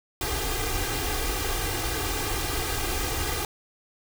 pink noise with comb filter, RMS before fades -28 dBFS, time 0.21-3.45 s, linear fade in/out 2 ms, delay 2.5 ms, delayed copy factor +1, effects none

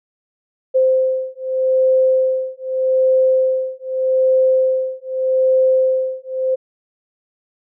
sine beating tone pair, 520 / 520.82 Hz, C5 / C5, -11 / -8 cents, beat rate 0.82 Hz, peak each -16 dBFS, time 0.74-6.56 s, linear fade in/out 20 ms, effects none

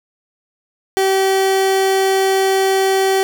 30% pulse tone, 384.8 Hz, G4, 32 cents flat, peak -10 dBFS, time 0.97-3.23 s, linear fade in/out 0 ms, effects none

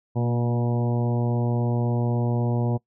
harmonic tone with a mistuned harmonic, 120 Hz, B2, 49 cents flat, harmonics 1 / 2 / 3 / 4 / 5 / 6 / 7 / 8, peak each -22 / -28 / -32 / -34 / -36 / -38 / -39 / -40 dBFS, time 0.15-2.78 s, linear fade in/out 20 ms, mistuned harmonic 2, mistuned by -27 cents, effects noise-tail reverb RT60 0.1 s tail -22 dB re dry

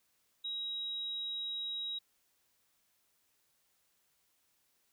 sine tone, 3825 Hz, A#7, 44 cents sharp, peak -36 dBFS, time 0.44-1.99 s, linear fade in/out 10 ms, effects white hiss -75 dBFS RMS until 4.92 s

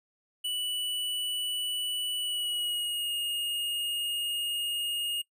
square tone with pitch glide, 2960 to 2854 Hz, F#7 to F7, 0 to +37 cents, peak -30 dBFS, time 0.44-5.22 s, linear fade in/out 10 ms, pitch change -63 cents, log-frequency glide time 2.18-3.13 s, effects noise-tail reverb RT60 0.1 s tail -20 dB re dry

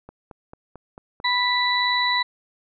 click train, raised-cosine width 1 ms, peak -26 dBFS, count 6, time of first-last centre 0.09-1.201 s, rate 4.5 Hz
harmonic tone, 987.8 Hz, B5, in tune, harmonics 1 / 2 / 4, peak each -23 / -23 / -23 dBFS, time 1.24-2.23 s, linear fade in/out 10 ms
effects none

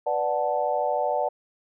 sine chord, B minor seventh, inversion none, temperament equal with one note detuned, 493.9 / 587.3 / 740 / 876.4 Hz, B4 / D5 / F#5 / A5, 0 / 0 / 0 / -7 cents, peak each -30 / -26 / -27 / -29 dBFS, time 0.06-1.29 s, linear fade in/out 10 ms, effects none

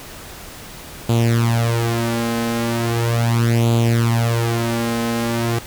sawtooth tone with flanger, 116.54 Hz, A#2, in tune, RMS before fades -18 dBFS, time 1.09-5.59 s, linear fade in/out 5 ms, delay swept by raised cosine 0.27 to 3.87 ms, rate 0.38 Hz, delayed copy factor +0.85, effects pink hiss -36 dBFS RMS until 5.66 s

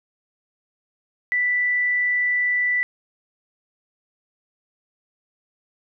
sine tone, 1975.5 Hz, B6, in tune, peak -18 dBFS, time 1.32-2.83 s, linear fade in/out 0 ms, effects none

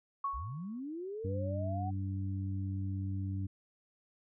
sine tone with exponential decay, 1108.7 Hz, C#6, in tune, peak -30 dBFS, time 0.24-0.8 s, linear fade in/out 5 ms, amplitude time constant 120 ms
sine linear sweep, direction up, 45.77 to 760 Hz, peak -38 dBFS, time 0.33-1.91 s, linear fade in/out 20 ms
harmonic tone, 96.6 Hz, G2, 25 cents flat, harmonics 1 / 2 / 3, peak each -34 / -43 / -44 dBFS, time 1.24-3.47 s, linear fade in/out 10 ms
effects none

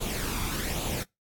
pink noise with flanger, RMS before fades -31 dBFS, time 0-1.04 s, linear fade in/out 20 ms, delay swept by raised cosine 0.28 to 0.87 ms, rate 1.2 Hz, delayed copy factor +0.55, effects noise-tail reverb RT60 0.2 s tail -25 dB re dry + AAC 64 kbps

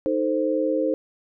sine chord, A diminished, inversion second, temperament equal with one note detuned, 311.1 / 442.3 / 523.3 Hz, Eb4 / A4 / C5, 0 / +9 / 0 cents, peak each -24 / -27 / -23 dBFS, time 0.06-0.94 s, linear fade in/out 0 ms, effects none

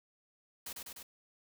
white noise with echo, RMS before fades -43 dBFS, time 0.66-0.73 s, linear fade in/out 5 ms, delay 100 ms, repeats 3, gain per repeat -2 dB, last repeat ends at 1.03 s, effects none

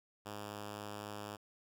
5% pulse tone, 103.83 Hz, G#2, in tune, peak -32 dBFS, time 0.25-1.37 s, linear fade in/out 20 ms, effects none

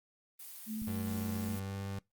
blue noise, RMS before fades -48 dBFS, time 0.39-1.6 s, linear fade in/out 10 ms
sine tone, 218.5 Hz, A3, 12 cents flat, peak -36 dBFS, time 0.66-1.59 s, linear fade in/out 50 ms
click, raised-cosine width 5 ms, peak -31 dBFS, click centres 0.819 s
30% pulse tone with pitch glide, 95 to 98.18 Hz, F#2 to G2, +46 to +3 cents, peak -35 dBFS, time 0.87-1.99 s, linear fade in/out 5 ms, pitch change +57 cents, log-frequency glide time 1.41-1.74 s
effects noise-tail reverb RT60 0.2 s tail -24 dB re dry + Opus 32 kbps

